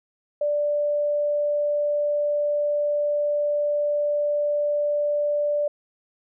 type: tone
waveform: sine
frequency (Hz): 587.3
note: D5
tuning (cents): 0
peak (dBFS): -20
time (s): 0.41-5.68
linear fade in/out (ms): 5
effects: none